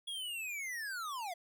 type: linear sweep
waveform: square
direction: down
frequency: 3354 to 659.3 Hz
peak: -39 dBFS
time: 0.07-1.34 s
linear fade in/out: 10 ms
effects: none